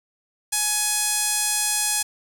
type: tone with band-pass filter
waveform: sawtooth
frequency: 840 Hz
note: G#5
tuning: 19 cents sharp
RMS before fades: -23 dBFS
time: 0.52-2.03 s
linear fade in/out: 10 ms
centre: 9000 Hz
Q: 1.6
effects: 7-bit